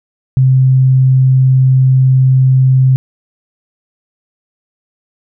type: tone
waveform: sine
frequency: 130.81 Hz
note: C3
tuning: in tune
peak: -5 dBFS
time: 0.37-2.96 s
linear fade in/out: 0 ms
effects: none